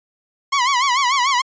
sawtooth tone with vibrato, 1046.5 Hz, C6, in tune, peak -11 dBFS, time 0.52-1.42 s, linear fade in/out 10 ms, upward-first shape sine, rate 6.8 Hz, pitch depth 140 cents each way, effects resampled to 16000 Hz

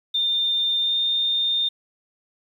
sine tone with pitch glide, 3608 to 3631 Hz, A7 to A#7, +43 to -46 cents, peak -19 dBFS, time 0.14-1.69 s, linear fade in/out 10 ms, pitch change +11 cents, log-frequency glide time 0.8-0.95 s, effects 9-bit

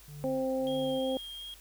triangle tone with tremolo, 146.6 Hz, D3, 3 cents flat, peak -39 dBFS, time 0.08-0.99 s, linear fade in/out 2 ms, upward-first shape sine, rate 1.7 Hz, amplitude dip 100%
harmonic tone, 262.7 Hz, C4, 7 cents sharp, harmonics 1 / 2 / 3, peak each -33 / -30 / -41 dBFS, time 0.24-1.17 s, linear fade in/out 0 ms
triangle tone with vibrato, 3240 Hz, G#7, 43 cents flat, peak -39 dBFS, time 0.67-1.54 s, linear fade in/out 0 ms, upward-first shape sine, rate 2.7 Hz, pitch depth 11 cents each way
effects added 50 Hz sine -56 dBFS peak until 1.6 s + white hiss -56 dBFS RMS until 1.6 s

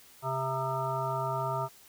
harmonic tone with a mistuned harmonic, 132.2 Hz, C3, 18 cents sharp, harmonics 1 / 3 / 5 / 7 / 9 / 10, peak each -35 / -40 / -35 / -34 / -37 / -40 dBFS, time 0.22-1.69 s, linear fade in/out 50 ms, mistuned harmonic 9, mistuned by +31 cents, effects white hiss -56 dBFS RMS until 1.88 s

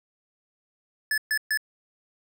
square tone bursts, 1729 Hz, A6, 31 cents flat, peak -23 dBFS, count 3, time 1.11-1.574 s, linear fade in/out 2 ms, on 68 ms, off 130 ms, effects none

